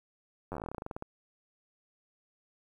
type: slowing click train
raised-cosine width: 1 ms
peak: -24 dBFS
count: 19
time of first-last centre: 0.52-1.024 s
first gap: 10 ms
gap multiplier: 1.11
effects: 10-bit